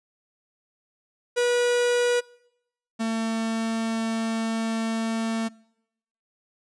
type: tone pair in turn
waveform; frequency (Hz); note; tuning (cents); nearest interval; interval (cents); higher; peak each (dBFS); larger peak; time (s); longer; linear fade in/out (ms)
45% pulse; 485.4 / 225.1; B4 / A3; -30 / +40; octave + minor second; 1330; first; -20 / -24; first; 1.36-2.21 / 2.99-5.49; second; 20
effects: noise-tail reverb RT60 0.8 s tail -24 dB re dry + resampled to 22050 Hz